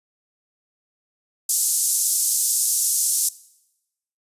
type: band-pass noise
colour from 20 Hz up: white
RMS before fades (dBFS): -21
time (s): 1.49-3.29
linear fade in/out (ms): 5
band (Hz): 6200 to 11000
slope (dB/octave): 24
effects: noise-tail reverb RT60 0.9 s tail -20 dB re dry + resampled to 32000 Hz